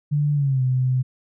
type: tone with pitch glide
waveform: sine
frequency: 146.83 to 128.56 Hz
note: D3 to C3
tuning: 0 to -30 cents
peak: -17 dBFS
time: 0.11-1.03 s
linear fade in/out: 20 ms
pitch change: -230 cents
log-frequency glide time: 0.34-0.62 s
effects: none